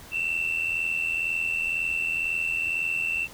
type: tone pair together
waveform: sine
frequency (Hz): 2643 / 2725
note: E7 / F7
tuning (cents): +4 / -43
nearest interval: minor second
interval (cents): 53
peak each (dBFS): -26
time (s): 0.11-3.28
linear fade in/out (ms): 50
effects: tanh soft clip ceiling -20 dBFS + pink hiss -46 dBFS RMS until 3.33 s